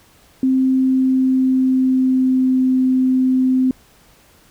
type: tone with pitch glide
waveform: sine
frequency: 261.6 to 258.3 Hz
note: C4 to C4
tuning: 0 to -22 cents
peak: -12 dBFS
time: 0.43-3.71 s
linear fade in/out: 2 ms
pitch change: -22 cents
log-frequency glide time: 0.73-2.61 s
effects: pink hiss -51 dBFS RMS until 4.5 s